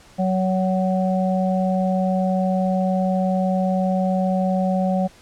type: harmonic tone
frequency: 186.9 Hz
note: F#3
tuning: 18 cents sharp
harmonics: 1 / 3 / 4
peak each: -19 / -24 / -25 dBFS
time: 0.18-5.08 s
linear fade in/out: 20 ms
effects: pink hiss -49 dBFS RMS until 5.21 s + low-pass 9000 Hz 12 dB/octave